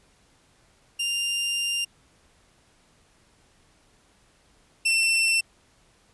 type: tone pair in turn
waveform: sawtooth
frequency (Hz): 2794 / 2692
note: F7 / E7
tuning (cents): 0 / +36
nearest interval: minor second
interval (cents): 64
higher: first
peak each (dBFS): -21 / -16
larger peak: second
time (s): 0.99-1.85 / 4.85-5.41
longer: first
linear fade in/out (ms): 10
effects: pink hiss -61 dBFS RMS until 6.13 s + resampled to 24000 Hz